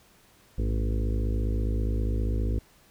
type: harmonic tone with a mistuned harmonic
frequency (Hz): 55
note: A1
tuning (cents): 0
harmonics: 1 / 2 / 4 / 5 / 6 / 7 / 8 / 9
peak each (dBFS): -25 / -31 / -37 / -39 / -41 / -42 / -43 / -44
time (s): 0.58-2.59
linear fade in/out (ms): 5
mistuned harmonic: 2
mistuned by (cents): -89
effects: pink hiss -59 dBFS RMS until 2.9 s